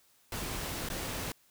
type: noise with dropouts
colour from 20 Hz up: pink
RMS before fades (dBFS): -37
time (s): 0.32-1.32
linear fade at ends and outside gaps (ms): 2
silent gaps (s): 0.888-0.9
effects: white hiss -66 dBFS RMS until 1.5 s